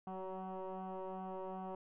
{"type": "tone with frequency modulation", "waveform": "sine", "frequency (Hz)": 186.7, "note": "F#3", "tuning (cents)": 16, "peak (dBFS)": -40, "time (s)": [0.07, 1.75], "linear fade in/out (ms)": 2, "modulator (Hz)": 188, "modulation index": 4.4, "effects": ["tanh soft clip ceiling -38 dBFS"]}